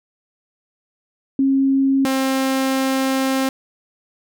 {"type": "tone pair in turn", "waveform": ["sine", "sawtooth"], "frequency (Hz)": [270.6, 265.8], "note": ["C#4", "C4"], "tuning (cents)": [-42, 27], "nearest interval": "unison", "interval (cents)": 31, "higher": "first", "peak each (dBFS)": [-13, -13], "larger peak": "neither", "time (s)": [[1.39, 2.05], [2.05, 3.49]], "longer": "second", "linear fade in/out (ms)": 2, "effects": []}